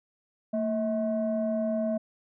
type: tone pair together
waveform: sine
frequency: 226.5 / 642.1 Hz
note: A#3 / E5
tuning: -50 / -46 cents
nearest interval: octave + tritone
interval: 1804 cents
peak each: -27 dBFS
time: 0.53-1.98 s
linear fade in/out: 10 ms
effects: tanh soft clip ceiling -20 dBFS